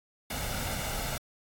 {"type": "noise with comb filter", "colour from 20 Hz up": "pink", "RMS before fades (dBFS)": -34, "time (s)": [0.3, 1.18], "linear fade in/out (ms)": 5, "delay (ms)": 1.4, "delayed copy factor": 0.55, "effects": ["AAC 64 kbps"]}